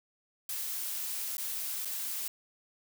blue noise with dropouts, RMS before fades -36 dBFS, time 0.49-2.28 s, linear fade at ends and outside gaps 2 ms, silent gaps 1.37-1.38 / 1.849-1.854 s, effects none

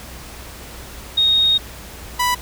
sine / sawtooth tone pair in turn, 3729 / 987.7 Hz, A#7 / B5, 0 / 0 cents, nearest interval octave + major seventh, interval 2300 cents, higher first, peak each -12 dBFS, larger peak neither, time 1.17-1.58 / 2.19-2.35 s, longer first, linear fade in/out 10 ms, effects added 60 Hz sine -38 dBFS peak until 2.41 s + pink hiss -37 dBFS RMS until 2.41 s

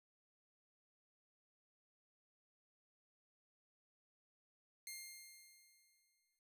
10% pulse tone with exponential decay, 2117 Hz, C7, 20 cents sharp, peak -37 dBFS, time 4.87-6.39 s, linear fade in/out 1 ms, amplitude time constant 330 ms, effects none

